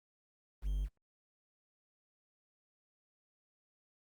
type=tone with quantisation; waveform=triangle; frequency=49 Hz; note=G1; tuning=in tune; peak=-30 dBFS; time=0.62-0.89 s; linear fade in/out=50 ms; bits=10; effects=Opus 24 kbps